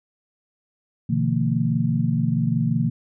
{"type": "tone cluster", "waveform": "sine", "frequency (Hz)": [122.8, 147.9, 168.8, 227.4], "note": ["B2", "D3", "E3", "A#3"], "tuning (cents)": [-9, 13, 41, -43], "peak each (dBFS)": -24, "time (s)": [1.09, 2.9], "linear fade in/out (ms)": 10, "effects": []}